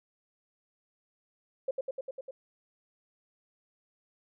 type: tone with echo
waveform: sine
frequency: 530 Hz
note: C5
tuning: 22 cents sharp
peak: -27 dBFS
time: 1.68-1.71 s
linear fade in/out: 5 ms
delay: 100 ms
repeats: 6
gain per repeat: -2 dB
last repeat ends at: 2.31 s
effects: none